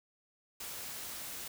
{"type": "noise", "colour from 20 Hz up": "white", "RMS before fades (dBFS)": -43, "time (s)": [0.6, 1.48], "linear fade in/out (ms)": 5, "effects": []}